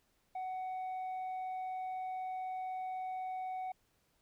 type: tone with tanh clipping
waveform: sine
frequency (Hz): 746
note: F#5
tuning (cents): +14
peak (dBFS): -38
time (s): 0.35-3.72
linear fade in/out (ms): 5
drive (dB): 3
effects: pink hiss -75 dBFS RMS until 4.21 s